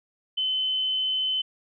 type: tone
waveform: sine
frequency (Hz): 3047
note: G7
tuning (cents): -50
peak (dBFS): -23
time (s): 0.37-1.42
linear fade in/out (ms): 10
effects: none